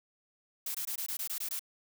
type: noise bursts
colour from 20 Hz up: blue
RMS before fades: -36 dBFS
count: 9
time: 0.66-1.594 s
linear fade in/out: 5 ms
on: 86 ms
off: 20 ms
effects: none